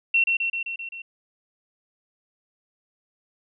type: tone with echo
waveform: sine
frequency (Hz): 2718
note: F7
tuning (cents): -48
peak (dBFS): -16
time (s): 0.14-0.24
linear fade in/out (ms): 5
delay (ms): 130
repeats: 6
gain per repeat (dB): -3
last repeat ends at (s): 1.02
effects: none